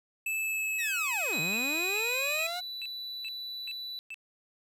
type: tone with pitch glide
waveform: square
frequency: 2621 to 2494 Hz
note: E7 to D#7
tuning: -11 to +3 cents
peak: -30 dBFS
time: 0.26-2.47 s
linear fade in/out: 5 ms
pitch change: -86 cents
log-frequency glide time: 0.4-1.63 s
type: linear two-way sweep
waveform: sawtooth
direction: down then up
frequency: 1975.5 to 145.9 to 733 Hz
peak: -31 dBFS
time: 0.78-2.61 s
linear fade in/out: 20 ms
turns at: 1.4 s
type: tone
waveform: triangle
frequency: 3966 Hz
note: B7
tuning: 7 cents sharp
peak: -35 dBFS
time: 1.33-3.99 s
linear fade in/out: 0 ms
type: tone bursts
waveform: triangle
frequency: 2637 Hz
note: E7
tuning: in tune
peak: -36 dBFS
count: 7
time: 1.53-4.143 s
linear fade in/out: 0 ms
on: 39 ms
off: 390 ms
effects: none